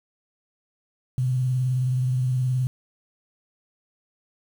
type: tone with vibrato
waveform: sine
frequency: 127.5 Hz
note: C3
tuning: 44 cents flat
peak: -20 dBFS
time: 1.18-2.67 s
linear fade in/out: 0 ms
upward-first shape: sine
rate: 19 Hz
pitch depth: 45 cents each way
effects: 8-bit